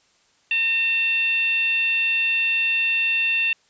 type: tone with frequency modulation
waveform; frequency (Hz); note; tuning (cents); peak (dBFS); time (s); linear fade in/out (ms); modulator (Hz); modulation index
sine; 2700; E7; +41; -18; 0.51-3.53; 2; 878; 0.45
effects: white hiss -61 dBFS RMS until 3.69 s + resampled to 16000 Hz